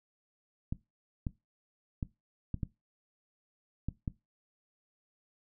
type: clicks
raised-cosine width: 5 ms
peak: -21 dBFS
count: 7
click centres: 0.725 / 1.268 / 2.028 / 2.543 / 2.632 / 3.886 / 4.078 s
effects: noise-tail reverb RT60 0.2 s tail -18 dB re dry